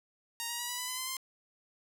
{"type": "tone with pitch steps", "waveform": "5% pulse", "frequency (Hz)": [932.3, 948, 964.1, 980.3, 996.9, 1013.7, 1030.9, 1048.3], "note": ["A#5", "A#5", "B5", "B5", "B5", "B5", "C6", "C6"], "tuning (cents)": [0, 29, -42, -13, 16, 45, -26, 3], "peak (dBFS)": -23, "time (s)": [0.4, 1.168], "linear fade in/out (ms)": 0, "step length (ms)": 96, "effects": []}